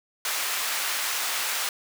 pink high-pass noise, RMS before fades -28 dBFS, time 0.25-1.69 s, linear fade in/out 2 ms, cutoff 1200 Hz, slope 12 dB/octave, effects none

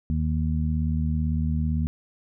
harmonic tone, 77.9 Hz, D#2, 3 cents sharp, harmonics 1 / 2 / 3, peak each -24 / -27 / -29 dBFS, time 0.1-1.87 s, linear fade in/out 0 ms, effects none

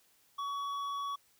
sine tone with hard clipping, 1127 Hz, C#6, 28 cents sharp, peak -36 dBFS, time 0.38-1.16 s, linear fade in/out 10 ms, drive 7 dB, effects white hiss -68 dBFS RMS until 1.39 s

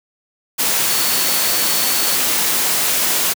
sine tone in noise, 4435 Hz, C#8, in tune, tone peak -25 dBFS, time 0.89-2.18 s, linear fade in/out 20 ms, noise white, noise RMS -17 dBFS, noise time 0.58-3.34 s, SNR -11 dB, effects high-pass 150 Hz 12 dB/octave

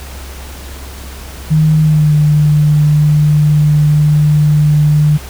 sine tone with pitch glide, 155.56 to 149.83 Hz, D#3 to D3, 0 to +35 cents, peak -6 dBFS, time 1.5-5.18 s, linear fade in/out 20 ms, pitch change -65 cents, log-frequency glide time 1.81-2.14 s, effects added 67 Hz sine -27 dBFS peak until 5.29 s + pink hiss -32 dBFS RMS until 5.29 s

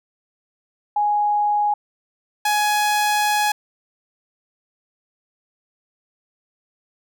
sine / sawtooth tone pair in turn, 830.6 / 837.8 Hz, G#5 / G#5, 0 / +15 cents, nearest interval unison, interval 15 cents, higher second, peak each -16 / -13 dBFS, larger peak second, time 0.96-1.74 / 2.45-3.52 s, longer second, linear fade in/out 5 ms, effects none

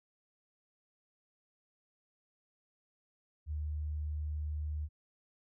sine tone, 75.6 Hz, D#2, 49 cents flat, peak -34 dBFS, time 3.46-4.89 s, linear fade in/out 50 ms, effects none

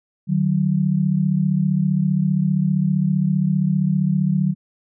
sine tone pair together, 152.69 / 187.9 Hz, D#3 / F#3, -32 / +27 cents, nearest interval major third, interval 359 cents, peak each -19 / -18 dBFS, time 0.27-4.55 s, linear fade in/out 50 ms, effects none

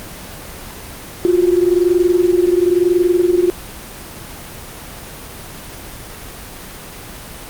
sine tone pair together, 349.2 / 370.2 Hz, F4 / F#4, 0 / +1 cents, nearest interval minor second, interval 101 cents, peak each -12 / -15 dBFS, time 1.25-3.5 s, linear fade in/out 0 ms, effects pink hiss -32 dBFS RMS until 7.49 s + Opus 24 kbps

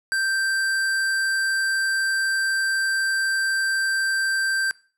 square tone, 1568 Hz, G6, in tune, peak -21 dBFS, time 0.12-4.71 s, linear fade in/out 0 ms, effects noise-tail reverb RT60 0.4 s tail -22 dB re dry + low-pass 12000 Hz 12 dB/octave

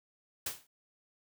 white noise with exponential decay, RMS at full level -32 dBFS, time 0.46-0.67 s, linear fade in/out 5 ms, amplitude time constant 44 ms, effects none

